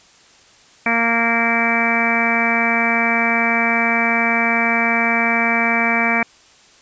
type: harmonic tone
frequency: 231.3 Hz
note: A#3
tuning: 13 cents flat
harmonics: 1 / 2 / 3 / 4 / 5 / 6 / 7 / 8 / 9 / 10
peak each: -22 / -29 / -23 / -26 / -27 / -28 / -26 / -24 / -28 / -18 dBFS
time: 0.86-6.23 s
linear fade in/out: 2 ms
effects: white hiss -49 dBFS RMS until 6.81 s + resampled to 16000 Hz